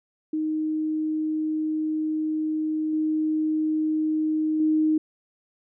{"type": "tone with level steps", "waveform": "sine", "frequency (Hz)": 311.1, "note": "D#4", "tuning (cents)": 0, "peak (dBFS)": [-23, -21, -18], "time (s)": [0.33, 4.98], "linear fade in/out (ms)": 5, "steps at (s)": [2.93, 4.6], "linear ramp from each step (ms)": 2, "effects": []}